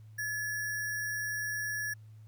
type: tone with sample-and-hold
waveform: sine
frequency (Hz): 1711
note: A6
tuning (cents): -49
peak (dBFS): -32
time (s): 0.18-1.94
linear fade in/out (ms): 10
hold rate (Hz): 7350
effects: added 108 Hz sine -49 dBFS peak until 2.27 s + pink hiss -72 dBFS RMS until 2.27 s